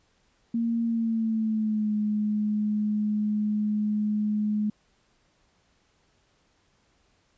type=tone with pitch glide; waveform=sine; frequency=231.2 to 210.8 Hz; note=A#3 to G#3; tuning=-14 to +26 cents; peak=-23 dBFS; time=0.54-4.7 s; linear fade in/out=5 ms; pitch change=-160 cents; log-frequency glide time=0.84-1.94 s; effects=pink hiss -67 dBFS RMS until 7.37 s + resampled to 16000 Hz